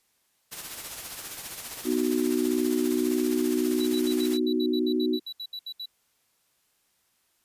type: noise with tremolo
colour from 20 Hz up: white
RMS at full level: -36 dBFS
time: 0.51-4.38 s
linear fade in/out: 20 ms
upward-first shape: sine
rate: 15 Hz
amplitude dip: 45%
type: chord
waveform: sine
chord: B major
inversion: none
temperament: just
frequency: 246.9 / 308.7 / 370.4 Hz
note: B3 / D#4 / F#4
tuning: 0 / -14 / +2 cents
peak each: -27 dBFS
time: 1.84-5.2 s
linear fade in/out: 50 ms
type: tone bursts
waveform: triangle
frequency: 3937 Hz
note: B7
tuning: 6 cents flat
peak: -32 dBFS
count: 16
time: 3.8-5.858 s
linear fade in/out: 5 ms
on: 63 ms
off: 70 ms
effects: white hiss -70 dBFS RMS until 7.44 s + resampled to 32000 Hz